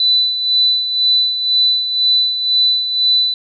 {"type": "tone with tremolo", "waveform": "sine", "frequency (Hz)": 3990, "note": "B7", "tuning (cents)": 17, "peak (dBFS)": -9, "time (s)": [0, 3.34], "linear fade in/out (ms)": 2, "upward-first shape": "sine", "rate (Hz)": 2, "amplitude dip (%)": 60, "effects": []}